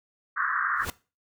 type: band-pass noise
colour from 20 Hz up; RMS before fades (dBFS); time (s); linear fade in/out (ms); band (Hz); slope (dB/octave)
pink; -27; 0.36-0.86; 20; 1100 to 1800; 96
type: noise with exponential growth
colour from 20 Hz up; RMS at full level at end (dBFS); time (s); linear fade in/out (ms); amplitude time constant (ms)
pink; -27; 0.75-0.9; 2; 32
effects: noise-tail reverb RT60 0.3 s tail -19 dB re dry